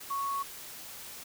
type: tone in noise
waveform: sine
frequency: 1108.7 Hz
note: C#6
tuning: in tune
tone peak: -30 dBFS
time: 0.1-0.43 s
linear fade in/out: 10 ms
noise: white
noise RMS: -45 dBFS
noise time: 0-1.24 s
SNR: +12 dB
effects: none